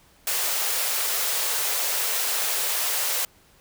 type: high-pass noise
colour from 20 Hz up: white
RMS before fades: -25 dBFS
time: 0.27-3.25 s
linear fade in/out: 2 ms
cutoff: 410 Hz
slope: 48 dB/octave
effects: pink hiss -57 dBFS RMS until 3.6 s